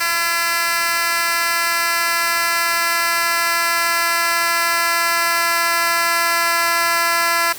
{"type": "tone with high-pass filter sweep", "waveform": "10% pulse", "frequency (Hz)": 338.3, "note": "E4", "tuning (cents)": 45, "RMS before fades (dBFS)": -18, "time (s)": [0, 7.53], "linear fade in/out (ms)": 10, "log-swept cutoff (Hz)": [1500, 980], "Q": 0.78, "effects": ["white hiss -33 dBFS RMS until 7.58 s"]}